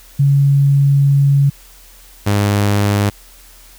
sine / sawtooth tone pair in turn, 140 / 102.08 Hz, C#3 / G#2, +18 / -29 cents, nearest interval perfect fourth, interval 547 cents, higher first, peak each -8 dBFS, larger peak neither, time 0.19-1.5 / 2.26-3.1 s, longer first, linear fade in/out 10 ms, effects added 41 Hz sine -43 dBFS peak until 3.78 s + white hiss -44 dBFS RMS until 3.78 s

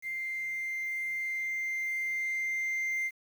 sine tone with level ramp, 2093 Hz, C7, in tune, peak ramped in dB -32 to -26 dBFS, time 0.02-3.11 s, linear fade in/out 50 ms, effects tanh soft clip ceiling -28 dBFS + 9-bit

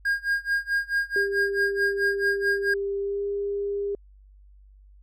triangle tone with tremolo, 1622 Hz, G#6, 41 cents flat, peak -18 dBFS, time 0.05-2.74 s, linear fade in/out 5 ms, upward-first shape sine, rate 4.6 Hz, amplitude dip 95%
sine tone with pitch glide, 398 to 403.1 Hz, G4 to G4, +26 to +48 cents, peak -25 dBFS, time 1.16-3.95 s, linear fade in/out 2 ms, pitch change +22 cents, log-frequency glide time 2.99-3.23 s
effects added 49 Hz sine -49 dBFS peak until 5.02 s

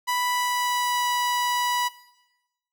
sawtooth tone with pitch glide, 987.8 to 979.8 Hz, B5 to B5, 0 to -14 cents, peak -19 dBFS, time 0.07-1.89 s, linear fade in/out 20 ms, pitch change -14 cents, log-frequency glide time 0.23-1.09 s, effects noise-tail reverb RT60 1.0 s tail -17 dB re dry

